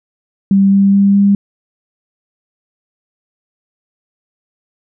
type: tone with pitch steps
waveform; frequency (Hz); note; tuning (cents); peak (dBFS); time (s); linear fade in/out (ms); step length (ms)
sine; 196 / 197.36 / 198.74 / 200.1; G3 / G3 / G3 / G3; 0 / +12 / +24 / +36; -6; 0.51-1.35; 2; 210
effects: none